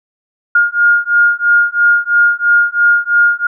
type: beating tone pair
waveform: sine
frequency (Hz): 1418 / 1421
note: F6 / F6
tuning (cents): +26 / +30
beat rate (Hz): 3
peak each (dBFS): -11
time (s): 0.55-3.47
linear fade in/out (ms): 5
effects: none